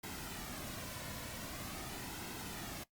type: noise with flanger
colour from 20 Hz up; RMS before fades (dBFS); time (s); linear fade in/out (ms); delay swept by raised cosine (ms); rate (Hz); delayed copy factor
pink; -45; 0.03-2.84; 10; 1.7 to 2.5; 0.45; -0.5
effects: noise-tail reverb RT60 0.1 s tail -17 dB re dry + Opus 48 kbps